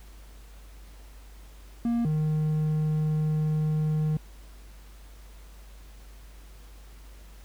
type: tone pair in turn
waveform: triangle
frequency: 235.2 / 154.16 Hz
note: A#3 / D#3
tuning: +16 / -16 cents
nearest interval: perfect fifth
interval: 732 cents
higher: first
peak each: -21 dBFS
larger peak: neither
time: 1.85-2.05 / 2.05-4.17 s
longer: second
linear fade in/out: 2 ms
effects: added 50 Hz sine -45 dBFS peak until 7.44 s + pink hiss -56 dBFS RMS until 7.44 s